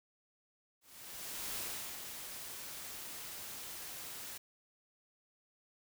white noise with ADSR envelope, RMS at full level -40 dBFS, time 0.81-4.38 s, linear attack 760 ms, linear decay 400 ms, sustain -6 dB, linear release 8 ms, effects none

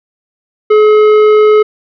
sine tone with tanh clipping, 426.1 Hz, G#4, 44 cents sharp, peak -5 dBFS, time 0.7-1.63 s, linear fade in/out 10 ms, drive 11 dB, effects none

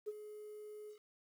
sine tone with ADSR envelope, 422.5 Hz, G#4, 30 cents sharp, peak -35 dBFS, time 0.06-0.99 s, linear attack 24 ms, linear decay 33 ms, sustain -12 dB, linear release 100 ms, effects tanh soft clip ceiling -34 dBFS + 11-bit

